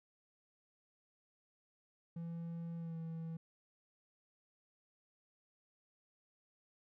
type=tone with pitch glide; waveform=triangle; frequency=167.8 to 163.59 Hz; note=E3 to E3; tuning=+31 to -13 cents; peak=-39 dBFS; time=2.16-3.37 s; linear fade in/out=5 ms; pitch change=-44 cents; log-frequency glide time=2.77-2.97 s; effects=none